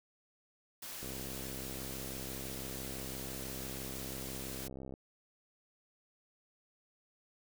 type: noise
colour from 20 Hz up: white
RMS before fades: -45 dBFS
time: 0.82-4.68 s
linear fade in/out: 5 ms
type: click train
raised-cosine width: 2 ms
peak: -32 dBFS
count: 259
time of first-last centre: 1.03-4.939 s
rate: 66 Hz
effects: none